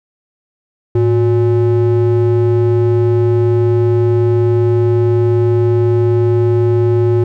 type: ring-modulated tone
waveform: triangle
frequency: 234.7 Hz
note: A#3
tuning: 12 cents sharp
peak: -4 dBFS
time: 0.95-7.24 s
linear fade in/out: 5 ms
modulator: 126 Hz
effects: none